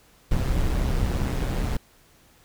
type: noise with amplitude modulation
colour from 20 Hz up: brown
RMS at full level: -21 dBFS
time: 0.31-1.77 s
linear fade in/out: 5 ms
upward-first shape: sine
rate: 128 Hz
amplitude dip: 55%
effects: pink hiss -57 dBFS RMS until 2.44 s